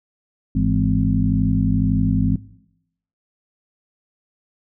harmonic tone with a mistuned harmonic, 51.91 Hz, G#1, in tune, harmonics 1 / 2 / 3 / 4 / 5, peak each -22 / -22 / -22 / -22 / -22 dBFS, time 0.55-2.36 s, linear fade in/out 5 ms, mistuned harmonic 3, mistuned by +110 cents, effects noise-tail reverb RT60 0.8 s tail -19 dB re dry

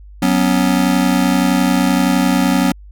square chord, F# suspended fourth, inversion none, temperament just, 185 / 246.7 / 277.5 Hz, F#3 / B3 / C#4, 0 / -2 / +2 cents, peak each -17 dBFS, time 0.22-2.72 s, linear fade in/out 5 ms, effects added 50 Hz sine -35 dBFS peak until 2.91 s

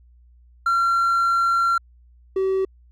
triangle tone pair in turn, 1369 / 382.2 Hz, F6 / G4, -35 / -44 cents, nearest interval octave + minor seventh, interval 2209 cents, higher first, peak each -14 / -16 dBFS, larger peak first, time 0.66-1.78 / 2.36-2.65 s, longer first, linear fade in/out 5 ms, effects tanh soft clip ceiling -10 dBFS + added 60 Hz sine -49 dBFS peak until 2.91 s

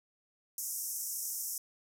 white band-pass noise, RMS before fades -38 dBFS, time 0.58-1.58 s, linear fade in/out 2 ms, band 5400 to 15000 Hz, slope 96 dB/octave, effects none

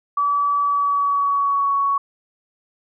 sine tone with pitch glide, 1148 to 1116.6 Hz, D6 to C#6, -40 to +12 cents, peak -16 dBFS, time 0.17-1.98 s, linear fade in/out 5 ms, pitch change -48 cents, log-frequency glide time 0.61-1.74 s, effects none

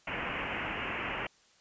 white low-pass noise, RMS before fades -36 dBFS, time 0.07-1.27 s, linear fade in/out 5 ms, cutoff 2900 Hz, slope 96 dB/octave, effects white hiss -64 dBFS RMS until 1.6 s + resampled to 16000 Hz

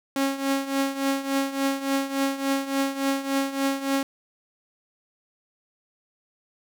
sawtooth tone with tremolo, 273.3 Hz, C#4, 24 cents flat, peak -16 dBFS, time 0.16-4.03 s, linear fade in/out 2 ms, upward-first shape triangle, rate 3.5 Hz, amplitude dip 80%, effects none

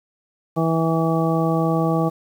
harmonic tone, 163.2 Hz, E3, 17 cents flat, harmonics 1 / 2 / 3 / 4 / 5 / 7, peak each -20 / -23 / -25 / -26 / -27 / -28 dBFS, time 0.56-2.1 s, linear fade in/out 20 ms, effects 8-bit

